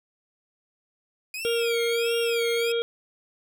sawtooth tone with vibrato, 2442 Hz, D#7, 33 cents flat, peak -28 dBFS, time 1.34-2.72 s, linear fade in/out 2 ms, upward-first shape sine, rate 1.5 Hz, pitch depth 230 cents each way
harmonic tone, 466.2 Hz, A#4, in tune, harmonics 1 / 3 / 5 / 7 / 8, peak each -23 / -36 / -39 / -32 / -44 dBFS, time 1.45-2.82 s, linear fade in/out 0 ms
effects none

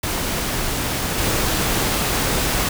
pink noise with level steps, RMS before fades -23 / -20 dBFS, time 0.03-2.69 s, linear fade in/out 5 ms, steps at 1.18 s, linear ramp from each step 5 ms, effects none

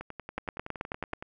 two click trains, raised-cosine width 0.5 ms, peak -17 / -24 dBFS, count 8 / 14, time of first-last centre 0.38-1.134 / 0.01-1.225 s, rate 9.28 / 10.7 Hz, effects none

